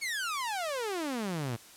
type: exponential sweep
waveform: sawtooth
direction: down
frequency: 2271 to 110 Hz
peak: -28 dBFS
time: 0.01-1.57 s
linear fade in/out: 20 ms
effects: white hiss -53 dBFS RMS until 1.76 s + low-pass 12000 Hz 12 dB/octave